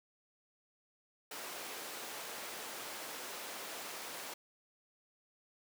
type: high-pass noise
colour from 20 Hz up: pink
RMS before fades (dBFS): -45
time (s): 1.31-4.34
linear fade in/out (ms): 5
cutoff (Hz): 440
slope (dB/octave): 12
effects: none